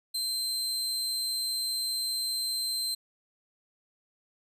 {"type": "tone", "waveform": "sawtooth", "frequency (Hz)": 4115, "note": "C8", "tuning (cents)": -30, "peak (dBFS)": -26, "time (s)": [0.14, 2.95], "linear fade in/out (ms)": 10, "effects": ["resampled to 32000 Hz"]}